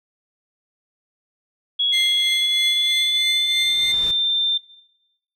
sine tone with pitch glide, 3342 to 3582 Hz, G#7 to A7, +10 to +30 cents, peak -17 dBFS, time 1.79-4.58 s, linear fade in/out 10 ms, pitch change +120 cents, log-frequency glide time 2.15-3.86 s
40% pulse tone with tremolo, 2093 Hz, C7, in tune, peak -20 dBFS, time 1.92-3.93 s, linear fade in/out 20 ms, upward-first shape triangle, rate 3.1 Hz, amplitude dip 60%
pink noise with exponential growth, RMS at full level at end -34 dBFS, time 3.05-4.11 s, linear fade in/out 0 ms, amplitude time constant 230 ms
effects noise-tail reverb RT60 0.9 s tail -17 dB re dry + low-pass 11000 Hz 12 dB/octave

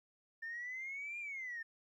sine exponential two-way sweep, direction up then down, 1792 to 2423 to 1792 Hz, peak -40 dBFS, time 0.42-1.63 s, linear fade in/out 10 ms, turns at 1.19 s, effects tanh soft clip ceiling -37 dBFS + 13-bit

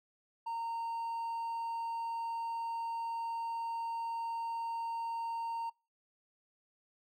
triangle tone with hard clipping, 921 Hz, A#5, 21 cents flat, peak -36 dBFS, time 0.46-5.7 s, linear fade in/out 10 ms, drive 5 dB, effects noise-tail reverb RT60 0.3 s tail -25 dB re dry

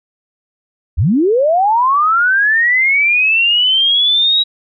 sine linear sweep, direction up, 57.7 to 3858 Hz, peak -9 dBFS, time 0.97-4.44 s, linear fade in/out 20 ms, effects none

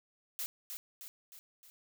blue noise with echo, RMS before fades -38 dBFS, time 0.39-0.46 s, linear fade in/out 0 ms, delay 310 ms, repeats 4, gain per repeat -5 dB, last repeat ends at 1.7 s, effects none

